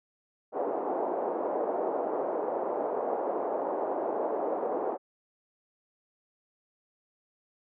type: band-pass noise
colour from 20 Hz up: pink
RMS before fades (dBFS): -31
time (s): 0.52-4.98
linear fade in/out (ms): 50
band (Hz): 380 to 810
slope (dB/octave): 24
effects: none